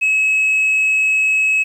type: tone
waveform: sine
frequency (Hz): 2572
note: E7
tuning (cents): -43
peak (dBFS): -10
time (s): 0.01-1.64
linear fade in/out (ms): 20
effects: tanh soft clip ceiling -11 dBFS + 8-bit